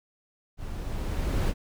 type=noise with level ramp; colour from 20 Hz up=brown; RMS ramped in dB=-37 to -23 dBFS; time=0.57-1.54 s; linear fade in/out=50 ms; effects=none